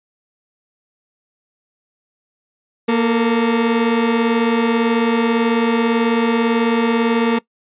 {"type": "tone pair together", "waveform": "30% pulse", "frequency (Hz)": [233.1, 448], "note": ["A#3", "A4"], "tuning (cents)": [0, 31], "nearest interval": "major seventh", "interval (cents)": 1131, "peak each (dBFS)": [-12, -17], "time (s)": [2.88, 7.39], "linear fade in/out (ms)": 10, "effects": ["noise-tail reverb RT60 0.1 s tail -21 dB re dry", "resampled to 8000 Hz"]}